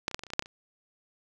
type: clicks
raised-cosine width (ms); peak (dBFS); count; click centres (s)
0.2; -10 / -26 / -10 / -23 / -21 / -30 / -27 / -13 / -6 / -23 / -30; 11; 0.081 / 0.113 / 0.145 / 0.193 / 0.236 / 0.267 / 0.303 / 0.335 / 0.394 / 0.424 / 0.459
effects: none